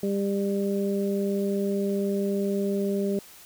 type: harmonic tone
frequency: 198.9 Hz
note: G3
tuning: 25 cents sharp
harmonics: 1 / 2 / 3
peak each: -26 / -27 / -34 dBFS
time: 0.03-3.19 s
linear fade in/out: 2 ms
effects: white hiss -49 dBFS RMS until 3.45 s